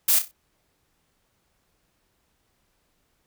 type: noise with echo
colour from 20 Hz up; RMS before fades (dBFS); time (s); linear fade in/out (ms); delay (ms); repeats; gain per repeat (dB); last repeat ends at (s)
blue; -19; 0.08-0.19; 5; 31; 4; -9; 0.314
effects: pink hiss -70 dBFS RMS until 3.26 s